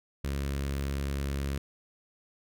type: tone with notch filter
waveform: sawtooth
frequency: 69.3 Hz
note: C#2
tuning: in tune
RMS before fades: -32 dBFS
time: 0.24-1.58 s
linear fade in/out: 5 ms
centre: 810 Hz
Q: 1.5
effects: none